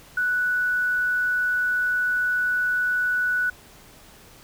sine tone with quantisation, 1480 Hz, F#6, in tune, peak -20 dBFS, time 0.17-3.5 s, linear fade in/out 5 ms, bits 8, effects pink hiss -49 dBFS RMS until 4.43 s

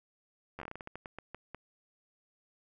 slowing click train, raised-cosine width 0.5 ms, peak -27 dBFS, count 15, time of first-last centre 0.59-1.546 s, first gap 11 ms, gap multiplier 1.25, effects none

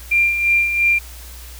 sine tone with tremolo, 2383 Hz, D7, 25 cents sharp, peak -11 dBFS, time 0.11-0.99 s, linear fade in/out 10 ms, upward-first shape sine, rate 2.9 Hz, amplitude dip 55%, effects added 60 Hz sine -35 dBFS peak until 1.59 s + white hiss -40 dBFS RMS until 1.59 s

